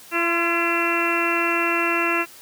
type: harmonic tone with a mistuned harmonic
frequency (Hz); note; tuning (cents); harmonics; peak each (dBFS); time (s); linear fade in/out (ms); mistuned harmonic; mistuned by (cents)
339.1; E4; +49; 1 / 2 / 3 / 4 / 5 / 6 / 7 / 8; -25 / -30 / -28 / -26 / -29 / -30 / -29 / -24; 0.11-2.26; 50; 3; +27
effects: white hiss -45 dBFS RMS until 2.41 s + high-pass 100 Hz 12 dB/octave